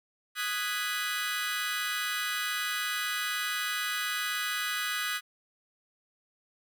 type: chord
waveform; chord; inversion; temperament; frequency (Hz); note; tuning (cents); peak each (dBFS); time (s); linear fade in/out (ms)
25% pulse; G# minor seventh; second; equal with one note detuned; 1244.5 / 1480 / 1661.2 / 1982.4; D#6 / F#6 / G#6 / B6; 0 / 0 / 0 / +6; -32; 0.35-5.21; 50
effects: none